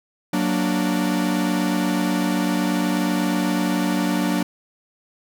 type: chord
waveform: 45% pulse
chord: Gb augmented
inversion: none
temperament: equal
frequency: 185 / 233.1 / 293.7 Hz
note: Gb3 / Bb3 / D4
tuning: 0 / 0 / 0 cents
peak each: -23 / -25 / -23 dBFS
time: 0.33-4.43 s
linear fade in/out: 5 ms
effects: none